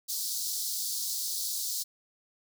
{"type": "high-pass noise", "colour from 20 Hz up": "pink", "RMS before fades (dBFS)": -33, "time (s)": [0.08, 1.84], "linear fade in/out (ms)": 20, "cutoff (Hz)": 4100, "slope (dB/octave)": 48, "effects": []}